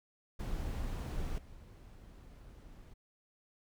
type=noise with level steps; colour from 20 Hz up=brown; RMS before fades=-38 / -53 dBFS; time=0.39-2.94 s; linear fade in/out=10 ms; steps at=1.38 s; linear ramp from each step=2 ms; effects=none